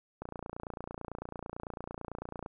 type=click train; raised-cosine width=1 ms; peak=-25 dBFS; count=66; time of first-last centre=0.22-2.461 s; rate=29 Hz; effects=none